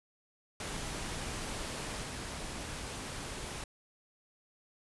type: noise with level steps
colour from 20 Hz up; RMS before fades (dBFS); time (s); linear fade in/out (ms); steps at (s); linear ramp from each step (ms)
pink; -39 / -41; 0.6-3.64; 2; 2.03; 10
effects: resampled to 24000 Hz